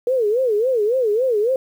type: tone with vibrato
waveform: sine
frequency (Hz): 466.2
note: A#4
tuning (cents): 0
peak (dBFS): -15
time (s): 0.07-1.56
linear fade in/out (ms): 2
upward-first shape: sine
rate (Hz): 3.6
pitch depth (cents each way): 220
effects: 8-bit